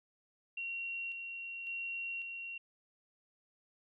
sine tone with tremolo, 2744 Hz, F7, 31 cents flat, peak -37 dBFS, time 0.57-2.58 s, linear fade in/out 5 ms, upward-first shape square, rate 0.91 Hz, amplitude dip 35%, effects none

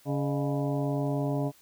harmonic tone with a mistuned harmonic, 140.5 Hz, C#3, 24 cents sharp, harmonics 1 / 2 / 3 / 4 / 5 / 6 / 7, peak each -29 / -31 / -36 / -35 / -39 / -44 / -44 dBFS, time 0.05-1.52 s, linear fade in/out 50 ms, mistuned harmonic 4, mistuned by +130 cents, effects white hiss -59 dBFS RMS until 1.61 s

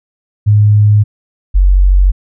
sine tone pair in turn, 104.7 / 46.64 Hz, G#2 / F#1, +15 / +15 cents, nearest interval octave + major second, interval 1400 cents, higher first, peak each -4 dBFS, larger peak neither, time 0.46-1.04 / 1.54-2.12 s, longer neither, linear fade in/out 20 ms, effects none

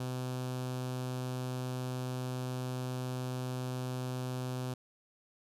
sawtooth tone with notch filter, 127.2 Hz, C3, 48 cents flat, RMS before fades -37 dBFS, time 0-4.74 s, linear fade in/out 5 ms, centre 2000 Hz, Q 1.9, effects resampled to 32000 Hz

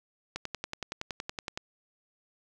click train, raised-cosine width 0.2 ms, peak -17 dBFS, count 14, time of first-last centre 0.36-1.575 s, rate 10.7 Hz, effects none

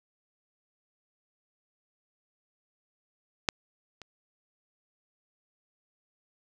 clicks, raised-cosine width 0.2 ms, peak -6 / -27 dBFS, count 2, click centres 3.488 / 4.017 s, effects none

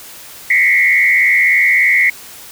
sine tone with frequency modulation, 2084 Hz, C7, 7 cents flat, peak -8 dBFS, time 0.5-2.1 s, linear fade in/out 5 ms, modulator 83.4 Hz, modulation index 1.8, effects white hiss -35 dBFS RMS until 2.51 s

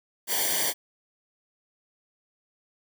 white noise with comb filter, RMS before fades -26 dBFS, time 0.27-0.74 s, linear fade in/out 50 ms, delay 0.76 ms, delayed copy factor -1, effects none

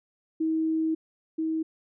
sine tone pair in turn, 319.5 / 319.5 Hz, D#4 / D#4, +46 / +46 cents, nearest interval unison, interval 0 cents, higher neither, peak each -23 / -25 dBFS, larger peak first, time 0.4-0.95 / 1.38-1.63 s, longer first, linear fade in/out 10 ms, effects none

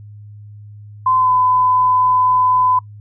sine tone with pitch glide, 1028 to 1008 Hz, C6 to B5, -31 to +35 cents, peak -11 dBFS, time 1.06-2.79 s, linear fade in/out 5 ms, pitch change -34 cents, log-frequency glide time 1.17-1.31 s, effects noise-tail reverb RT60 0.1 s tail -23 dB re dry + added 104 Hz sine -34 dBFS peak until 3 s

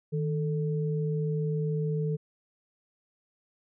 sine tone pair together, 155.68 / 440 Hz, D#3 / A4, +1 / 0 cents, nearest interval octave + tritone, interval 1799 cents, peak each -27 / -33 dBFS, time 0.12-2.17 s, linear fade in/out 20 ms, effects none

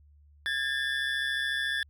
triangle tone cluster, 1643 / 1777 / 3450 Hz, G#6 / A6 / A7, -19 / +17 / -35 cents, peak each -30 / -30 / -32 dBFS, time 0.46-1.83 s, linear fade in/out 0 ms, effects added 73 Hz sine -55 dBFS peak until 1.89 s

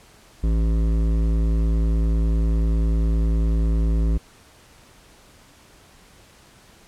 sine tone with hard clipping, 55 Hz, A1, in tune, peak -19 dBFS, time 0.43-4.18 s, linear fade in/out 10 ms, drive 13 dB, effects pink hiss -51 dBFS RMS until 6.87 s + low-pass 11000 Hz 12 dB/octave

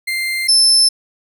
35% pulse tone pair in turn, 2093 / 5274 Hz, C7 / E8, 0 / 0 cents, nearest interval octave + major third, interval 1600 cents, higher second, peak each -16 / -6 dBFS, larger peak second, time 0.07-0.48 / 0.48-0.89 s, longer neither, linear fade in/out 10 ms, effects none

